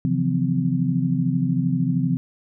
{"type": "tone cluster", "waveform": "sine", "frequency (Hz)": [134.9, 164.6, 177.6, 255.8], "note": ["C#3", "E3", "F3", "C4"], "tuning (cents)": [-47, -2, 29, -39], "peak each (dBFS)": -24, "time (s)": [0.05, 2.17], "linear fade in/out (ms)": 0, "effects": []}